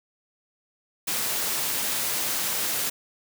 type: high-pass noise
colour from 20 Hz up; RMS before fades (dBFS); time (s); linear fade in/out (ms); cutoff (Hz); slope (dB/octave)
white; -27; 1.07-2.9; 10; 110; 12
effects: none